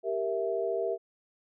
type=chord; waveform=sine; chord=E diminished; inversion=first; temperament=equal; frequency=392 / 466.2 / 659.3 Hz; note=G4 / Bb4 / E5; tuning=0 / 0 / 0 cents; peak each=-32 dBFS; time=0.03-0.98 s; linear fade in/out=50 ms; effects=none